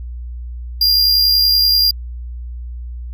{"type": "tone with amplitude modulation", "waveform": "square", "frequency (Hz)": 4800, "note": "D8", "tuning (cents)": 37, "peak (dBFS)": -9, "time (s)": [0.81, 1.91], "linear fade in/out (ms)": 5, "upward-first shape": "sine", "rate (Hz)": 70.4, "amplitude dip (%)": 40, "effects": ["added 60 Hz sine -25 dBFS peak until 3.13 s"]}